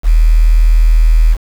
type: tone with quantisation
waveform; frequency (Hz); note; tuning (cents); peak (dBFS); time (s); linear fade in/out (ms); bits
sine; 40.17; E1; -44; -4; 0.03-1.37; 50; 5
effects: none